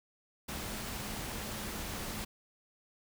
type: tone in noise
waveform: sine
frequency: 211.4 Hz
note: G#3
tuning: 31 cents sharp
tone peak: -48 dBFS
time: 0.48-2.25 s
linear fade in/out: 10 ms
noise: pink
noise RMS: -40 dBFS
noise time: 0.48-2.25 s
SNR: -11 dB
effects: none